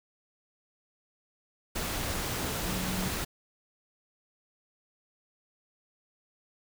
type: tone in noise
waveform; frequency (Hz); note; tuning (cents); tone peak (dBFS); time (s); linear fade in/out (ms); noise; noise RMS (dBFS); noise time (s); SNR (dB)
sine; 185; F#3; 0; -34; 2.66-3.09; 10; pink; -33; 1.75-3.25; -4
effects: none